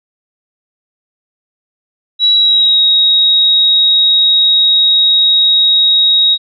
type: tone with pitch glide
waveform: sine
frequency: 3900 to 3787 Hz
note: B7 to A#7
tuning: -23 to +27 cents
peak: -6 dBFS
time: 2.19-6.38 s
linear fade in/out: 50 ms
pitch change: -50 cents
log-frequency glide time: 2.32-2.8 s
effects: none